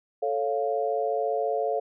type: chord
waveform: sine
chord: A augmented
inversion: none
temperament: equal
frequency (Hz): 440 / 554.4 / 698.5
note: A4 / C#5 / E#5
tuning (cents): 0 / 0 / 0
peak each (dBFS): -28 / -29 / -28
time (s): 0.22-1.8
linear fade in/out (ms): 10
effects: none